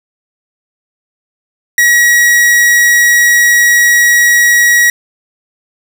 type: tone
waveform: 45% pulse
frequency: 1911 Hz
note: A#6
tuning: 43 cents sharp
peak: -5 dBFS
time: 1.78-4.9 s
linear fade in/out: 2 ms
effects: none